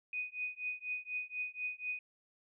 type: tone with tremolo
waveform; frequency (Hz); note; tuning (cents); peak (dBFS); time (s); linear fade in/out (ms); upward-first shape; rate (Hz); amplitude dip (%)
sine; 2489; D#7; 0; -33; 0.13-1.99; 2; triangle; 4.1; 100
effects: none